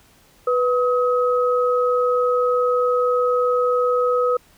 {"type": "tone pair together", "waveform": "sine", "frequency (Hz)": [493.9, 1270.7], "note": ["B4", "D#6"], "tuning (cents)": [0, 36], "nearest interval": "octave + major third", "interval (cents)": 1636, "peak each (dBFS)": [-17, -21], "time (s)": [0.47, 4.37], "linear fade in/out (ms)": 5, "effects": ["pink hiss -54 dBFS RMS until 4.57 s"]}